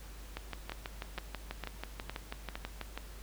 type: two click trains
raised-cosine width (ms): 0.3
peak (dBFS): -22 / -22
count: 17 / 5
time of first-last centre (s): 0.37-2.976 / 0.72-2.555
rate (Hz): 6.14 / 2.18
effects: added 50 Hz sine -46 dBFS peak until 3.22 s + pink hiss -54 dBFS RMS until 3.22 s